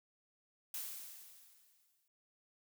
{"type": "noise with exponential decay", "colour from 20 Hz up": "blue", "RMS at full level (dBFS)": -41, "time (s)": [0.74, 2.08], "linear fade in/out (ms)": 2, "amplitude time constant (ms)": 290, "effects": ["noise-tail reverb RT60 0.5 s tail -25 dB re dry"]}